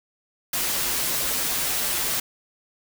white noise with comb filter, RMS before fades -25 dBFS, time 0.53-2.2 s, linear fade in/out 5 ms, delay 10 ms, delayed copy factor -0.6, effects none

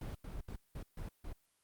brown noise bursts at uneven times, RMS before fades -43 dBFS, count 6, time 0.01-0.15 / 0.24-0.41 / 0.48-0.56 / 0.75-0.83 / 0.97-1.09 / 1.24-1.33 s, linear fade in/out 5 ms, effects white hiss -75 dBFS RMS until 1.63 s + Opus 32 kbps

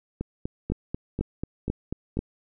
two click trains, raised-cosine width 3 ms, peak -16 / -13 dBFS, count 9 / 4, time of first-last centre 0.21-2.171 / 0.72-2.191 s, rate 4.08 / 2.04 Hz, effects none

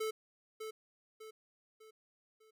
square tone with echo, 436.6 Hz, A4, 13 cents flat, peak -35 dBFS, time 0-0.11 s, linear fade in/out 10 ms, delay 600 ms, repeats 4, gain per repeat -7 dB, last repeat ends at 2.51 s, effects none

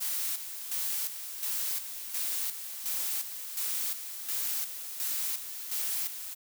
blue noise with tremolo, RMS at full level -32 dBFS, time 0-6.35 s, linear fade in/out 20 ms, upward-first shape square, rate 1.4 Hz, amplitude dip 60%, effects none

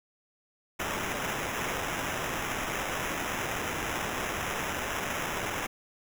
white noise with sample-and-hold, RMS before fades -33 dBFS, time 0.79-5.67 s, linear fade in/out 10 ms, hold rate 4410 Hz, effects none

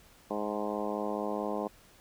harmonic tone with a mistuned harmonic, 104.5 Hz, G#2, 11 cents sharp, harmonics 2 / 3 / 4 / 5 / 6 / 7 / 8 / 9 / 10, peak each -38 / -39 / -38 / -38 / -39 / -41 / -42 / -44 / -43 dBFS, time 0.3-1.68 s, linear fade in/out 10 ms, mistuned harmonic 9, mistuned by -19 cents, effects pink hiss -59 dBFS RMS until 2 s

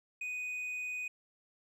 sine tone with hard clipping, 2489 Hz, D#7, in tune, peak -37 dBFS, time 0.21-1.08 s, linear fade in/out 5 ms, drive 3 dB, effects none

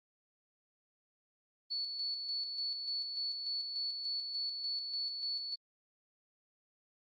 sine tone with tremolo, 4435 Hz, C#8, in tune, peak -34 dBFS, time 1.7-5.56 s, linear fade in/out 20 ms, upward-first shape square, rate 3.4 Hz, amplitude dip 40%, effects Opus 24 kbps

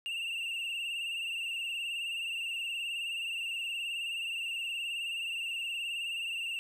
triangle tone with vibrato, 2749 Hz, F7, 28 cents flat, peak -32 dBFS, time 0.06-6.59 s, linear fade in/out 0 ms, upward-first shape sine, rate 19 Hz, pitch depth 61 cents each way, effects none

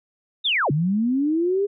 sine linear two-way sweep, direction down then up, 3807 to 137.5 to 412.5 Hz, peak -18 dBFS, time 0.44-1.67 s, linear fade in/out 20 ms, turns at 0.71 s, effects none

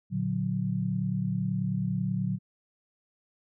sine chord, Bb augmented, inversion none, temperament equal, 116.54 / 146.83 / 185 Hz, Bb2 / D3 / F#3, 0 / 0 / 0 cents, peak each -32 / -32 / -29 dBFS, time 0.1-2.39 s, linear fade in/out 50 ms, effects none

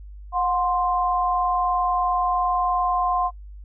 sine tone pair together, 723.6 / 1046.5 Hz, F#5 / C6, -39 / 0 cents, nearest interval tritone, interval 639 cents, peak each -22 dBFS, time 0.32-3.31 s, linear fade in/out 50 ms, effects noise-tail reverb RT60 0.1 s tail -24 dB re dry + added 50 Hz sine -37 dBFS peak until 3.64 s

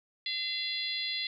harmonic tone, 684 Hz, F5, 36 cents flat, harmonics 3 / 4 / 5 / 6 / 7, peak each -38 / -42 / -36 / -35 / -44 dBFS, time 0.26-1.27 s, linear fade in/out 2 ms, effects none

